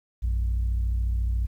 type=tone pair together; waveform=sine; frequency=58.54 / 92.7 Hz; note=A#1 / F#2; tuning=+8 / +4 cents; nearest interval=minor sixth; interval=796 cents; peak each=-21 / -31 dBFS; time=0.22-1.47 s; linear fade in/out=20 ms; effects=tanh soft clip ceiling -19 dBFS + 10-bit